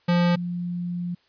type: tone pair in turn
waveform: square / sine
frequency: 174.5 / 175.61 Hz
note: F3 / F3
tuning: -1 / +10 cents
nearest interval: unison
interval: 11 cents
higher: second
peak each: -18 / -26 dBFS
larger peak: first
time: 0.08-0.36 / 0.36-1.15 s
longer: second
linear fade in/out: 10 ms
effects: white hiss -63 dBFS RMS until 1.28 s + resampled to 11025 Hz